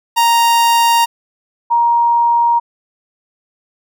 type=tone pair in turn; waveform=45% pulse / sine; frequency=932.3 / 941 Hz; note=A#5 / A#5; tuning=0 / +16 cents; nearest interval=unison; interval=16 cents; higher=second; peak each=-9 dBFS; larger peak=neither; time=0.16-1.06 / 1.7-2.6 s; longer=neither; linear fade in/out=20 ms; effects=none